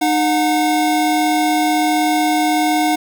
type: tone pair together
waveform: square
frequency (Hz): 306 / 727.8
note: D#4 / F#5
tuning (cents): -29 / -29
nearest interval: octave + minor third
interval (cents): 1500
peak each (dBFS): -17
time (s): 0.01-2.96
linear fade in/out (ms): 10
effects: none